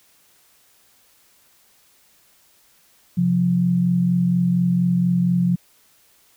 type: tone pair together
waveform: sine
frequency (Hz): 132.86 / 177.1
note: C3 / F3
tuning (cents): +27 / +24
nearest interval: perfect fourth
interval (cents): 497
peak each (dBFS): -23 / -16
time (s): 3.17-5.56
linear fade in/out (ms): 10
effects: white hiss -57 dBFS RMS until 6.36 s